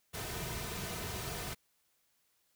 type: noise with comb filter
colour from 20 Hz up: pink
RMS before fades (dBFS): -40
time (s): 0.13-1.55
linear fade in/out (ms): 20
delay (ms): 3.6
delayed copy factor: -0.6
effects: white hiss -75 dBFS RMS until 2.55 s